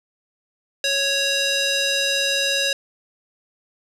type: tone with band-pass filter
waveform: square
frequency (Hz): 554.4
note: C#5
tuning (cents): 0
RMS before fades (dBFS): -21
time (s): 0.84-2.73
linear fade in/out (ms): 2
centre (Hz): 4200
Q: 1.3
effects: resampled to 32000 Hz + 7-bit